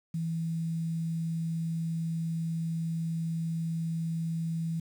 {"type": "tone with quantisation", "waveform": "sine", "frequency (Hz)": 164.2, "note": "E3", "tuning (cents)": -6, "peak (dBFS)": -29, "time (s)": [0.14, 4.8], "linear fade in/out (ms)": 5, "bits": 9, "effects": []}